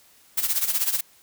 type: noise with tremolo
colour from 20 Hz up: blue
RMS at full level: -21 dBFS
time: 0.37-1.01 s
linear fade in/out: 10 ms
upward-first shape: sine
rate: 16 Hz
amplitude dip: 75%
effects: white hiss -56 dBFS RMS until 1.22 s